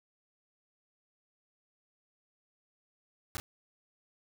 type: noise with echo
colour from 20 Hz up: pink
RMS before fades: -37 dBFS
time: 3.35-3.37 s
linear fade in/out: 0 ms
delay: 30 ms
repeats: 1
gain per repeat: -3 dB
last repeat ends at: 3.4 s
effects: none